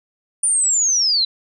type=linear sweep; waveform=sine; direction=down; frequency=9400 to 3951 Hz; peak=-14 dBFS; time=0.43-1.25 s; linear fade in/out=5 ms; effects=none